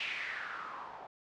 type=noise with low-pass filter sweep; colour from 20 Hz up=blue; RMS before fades=-41 dBFS; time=0-1.07 s; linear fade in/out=5 ms; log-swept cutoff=2700 to 760 Hz; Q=4.4; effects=low-pass 5000 Hz 12 dB/octave